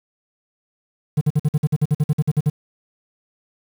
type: tone bursts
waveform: triangle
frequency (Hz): 150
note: D3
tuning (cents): +37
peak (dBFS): -11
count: 15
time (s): 1.17-2.5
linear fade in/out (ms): 10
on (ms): 42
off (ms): 50
effects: 7-bit